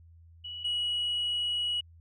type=tone pair in turn; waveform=sine; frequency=2934 / 2917 Hz; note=F#7 / F#7; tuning=-15 / -25 cents; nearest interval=unison; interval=10 cents; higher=first; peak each=-37 / -26 dBFS; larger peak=second; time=0.44-0.64 / 0.64-1.81 s; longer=second; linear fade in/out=10 ms; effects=tanh soft clip ceiling -25 dBFS + added 83 Hz sine -52 dBFS peak until 2 s